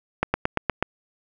slowing click train, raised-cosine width 0.5 ms, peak -5 dBFS, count 6, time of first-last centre 0.23-0.826 s, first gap 110 ms, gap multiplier 1.04, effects none

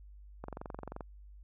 click train, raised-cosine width 1 ms, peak -27 dBFS, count 14, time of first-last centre 0.44-1.008 s, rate 22.9 Hz, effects added 50 Hz sine -50 dBFS peak until 1.43 s

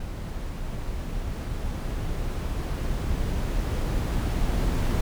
brown noise with level ramp, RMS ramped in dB -33 to -23 dBFS, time 0-5.01 s, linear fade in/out 5 ms, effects none

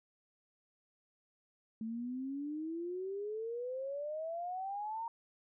sine exponential sweep, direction up, 218.9 to 933 Hz, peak -37 dBFS, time 1.81-5.08 s, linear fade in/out 2 ms, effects none

